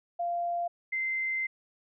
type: tone pair in turn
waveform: sine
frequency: 693 / 2077 Hz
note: F5 / C7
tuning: -14 / -13 cents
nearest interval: octave + perfect fifth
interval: 1901 cents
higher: second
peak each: -28 dBFS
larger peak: neither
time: 0.19-0.68 / 0.92-1.47 s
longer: second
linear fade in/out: 10 ms
effects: none